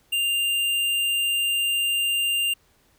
sine tone with hard clipping, 2794 Hz, F7, in tune, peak -22 dBFS, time 0.12-2.54 s, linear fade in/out 10 ms, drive 14 dB, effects pink hiss -62 dBFS RMS until 2.98 s

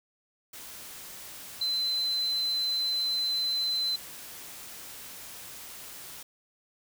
sine tone in noise, 4054 Hz, B7, 45 cents sharp, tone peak -26 dBFS, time 1.61-3.96 s, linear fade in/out 5 ms, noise white, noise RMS -44 dBFS, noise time 0.53-6.23 s, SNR +15 dB, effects none

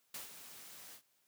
white noise with ADSR envelope, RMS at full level -44 dBFS, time 0.14-1.02 s, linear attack 4 ms, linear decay 140 ms, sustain -9 dB, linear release 80 ms, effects white hiss -75 dBFS RMS until 1.27 s + high-pass 100 Hz 12 dB/octave

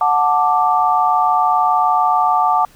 sine chord, D major, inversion first, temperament just, 734.2 / 881 / 1174.7 Hz, F#5 / A5 / D6, -14 / +2 / 0 cents, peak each -16 dBFS, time 0.01-2.65 s, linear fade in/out 2 ms, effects pink hiss -49 dBFS RMS until 2.75 s

